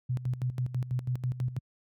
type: tone with tremolo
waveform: sine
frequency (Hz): 125.6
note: B2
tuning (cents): +30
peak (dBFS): -26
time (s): 0.09-1.59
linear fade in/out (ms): 10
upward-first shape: square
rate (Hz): 6.1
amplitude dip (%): 75
effects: high-pass 60 Hz 12 dB/octave

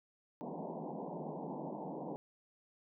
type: band-pass noise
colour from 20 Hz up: pink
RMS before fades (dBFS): -43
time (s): 0.41-2.16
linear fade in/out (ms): 0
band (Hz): 150 to 970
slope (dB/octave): 96
effects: none

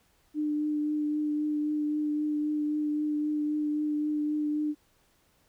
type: tone with vibrato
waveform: sine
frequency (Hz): 300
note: D4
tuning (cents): +37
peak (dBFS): -26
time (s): 0.34-4.75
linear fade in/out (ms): 50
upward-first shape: triangle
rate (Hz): 3.8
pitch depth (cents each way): 16
effects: pink hiss -67 dBFS RMS until 5.48 s

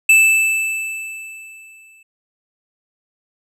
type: tone with exponential decay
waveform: square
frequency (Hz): 2637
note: E7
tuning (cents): 0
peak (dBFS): -7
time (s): 0.09-2.03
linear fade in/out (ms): 5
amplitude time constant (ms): 420
effects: low-pass 12000 Hz 12 dB/octave

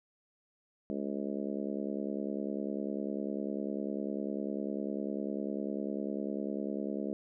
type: harmonic tone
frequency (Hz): 70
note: C#2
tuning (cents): +18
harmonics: 3 / 4 / 5 / 6 / 7 / 8 / 9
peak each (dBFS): -37 / -39 / -41 / -43 / -44 / -45 / -46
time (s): 0.9-7.13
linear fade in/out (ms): 0
effects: none

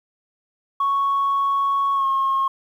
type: tone with pitch glide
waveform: sine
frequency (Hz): 1108.7 to 1080.3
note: C#6 to C#6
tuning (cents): 0 to -45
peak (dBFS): -16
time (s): 0.8-2.48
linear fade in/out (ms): 5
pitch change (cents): -45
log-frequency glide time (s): 1.94-2.06
effects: tanh soft clip ceiling -14 dBFS + 9-bit

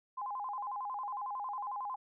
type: tone with vibrato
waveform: sine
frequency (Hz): 920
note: A#5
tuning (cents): -23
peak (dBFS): -36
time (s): 0.17-1.96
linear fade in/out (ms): 10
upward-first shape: square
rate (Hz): 11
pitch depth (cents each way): 200
effects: none

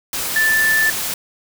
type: tone in noise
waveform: sine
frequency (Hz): 1760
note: A6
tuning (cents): 0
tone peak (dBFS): -13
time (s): 0.36-0.9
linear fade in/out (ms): 2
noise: white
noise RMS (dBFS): -23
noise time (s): 0.13-1.14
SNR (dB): +7
effects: none

